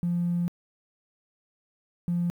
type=tone bursts at uneven times; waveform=triangle; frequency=173.7 Hz; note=F3; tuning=9 cents flat; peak=-20 dBFS; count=2; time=0.03-0.48 / 2.08-2.3 s; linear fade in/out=0 ms; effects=tanh soft clip ceiling -21 dBFS + 10-bit